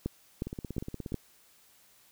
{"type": "two click trains", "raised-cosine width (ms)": 3, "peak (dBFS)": [-24, -18], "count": [12, 4], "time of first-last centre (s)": [[0.47, 1.121], [0.06, 1.143]], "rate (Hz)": [16.9, 2.77], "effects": ["white hiss -62 dBFS RMS until 2.11 s"]}